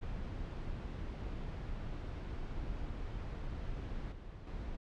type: noise with level steps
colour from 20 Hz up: brown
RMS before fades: -41 / -48 / -42 dBFS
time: 0.01-4.77 s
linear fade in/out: 20 ms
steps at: 4.12 / 4.47 s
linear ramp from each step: 2 ms
effects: low-pass 4000 Hz 12 dB/octave